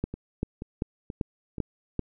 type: two click trains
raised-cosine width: 3 ms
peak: -22 / -14 dBFS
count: 4 / 6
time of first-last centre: 0.14-1.582 / 0.04-1.993 s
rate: 2.08 / 2.56 Hz
effects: none